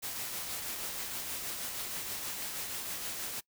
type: noise with tremolo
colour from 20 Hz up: white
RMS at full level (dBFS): -37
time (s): 0.02-3.41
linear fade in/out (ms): 20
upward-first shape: triangle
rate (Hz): 6.3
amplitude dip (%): 35
effects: noise-tail reverb RT60 0.1 s tail -23 dB re dry